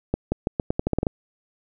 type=accelerating click train; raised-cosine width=2 ms; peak=-8 dBFS; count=11; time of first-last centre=0.14-1.068 s; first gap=180 ms; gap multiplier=0.84; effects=none